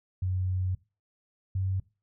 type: tone pair in turn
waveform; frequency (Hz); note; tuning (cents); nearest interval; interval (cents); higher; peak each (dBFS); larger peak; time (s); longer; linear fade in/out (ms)
sine; 92.5 / 94.99; F#2 / F#2; 0 / +46; unison; 46; second; -26; neither; 0.22-0.75 / 1.55-1.8; first; 5
effects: noise-tail reverb RT60 0.3 s tail -20 dB re dry